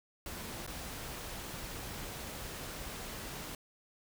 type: noise with dropouts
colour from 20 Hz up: pink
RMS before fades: -43 dBFS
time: 0.26-3.55 s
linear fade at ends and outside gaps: 2 ms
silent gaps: 0.666-0.675 s
effects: none